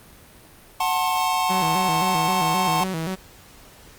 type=chord; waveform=square; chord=F# diminished; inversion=none; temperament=just; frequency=740 / 888 / 1065.6 Hz; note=F#5 / A5 / C6; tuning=0 / +16 / +31 cents; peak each=-25 dBFS; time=0.8-2.84 s; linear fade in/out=5 ms
type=tone with vibrato; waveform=sawtooth; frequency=174.61 Hz; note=F3; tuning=in tune; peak=-21 dBFS; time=1.49-3.16 s; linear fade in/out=20 ms; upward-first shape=square; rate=3.8 Hz; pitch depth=130 cents each way
effects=pink hiss -48 dBFS RMS until 3.98 s + Opus 32 kbps